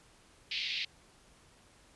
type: band-pass noise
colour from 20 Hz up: pink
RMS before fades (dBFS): -36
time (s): 0.51-0.85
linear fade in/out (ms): 5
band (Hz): 2200 to 4700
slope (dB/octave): 48
effects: pink hiss -62 dBFS RMS until 1.95 s + resampled to 24000 Hz